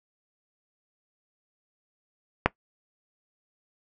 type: click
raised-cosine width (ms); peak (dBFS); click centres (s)
0.5; -3; 2.46
effects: noise-tail reverb RT60 0.1 s tail -19 dB re dry